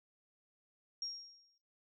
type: tone with exponential decay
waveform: sine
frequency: 5580 Hz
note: F8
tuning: 2 cents flat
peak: -36 dBFS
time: 1.02-1.58 s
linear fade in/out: 2 ms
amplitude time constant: 120 ms
effects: noise-tail reverb RT60 0.3 s tail -18 dB re dry